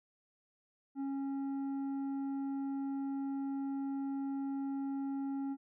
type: tone with tanh clipping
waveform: sine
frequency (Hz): 274.3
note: C#4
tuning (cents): -18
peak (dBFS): -36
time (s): 0.95-5.57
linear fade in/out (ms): 50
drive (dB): 7
effects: none